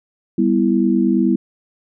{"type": "chord", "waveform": "sine", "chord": "E minor", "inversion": "first", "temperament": "just", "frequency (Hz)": [197.78, 247.2, 329.6], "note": ["G3", "B3", "E4"], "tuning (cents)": [16, 2, 0], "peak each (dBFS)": -17, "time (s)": [0.38, 1.36], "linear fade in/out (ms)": 5, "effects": []}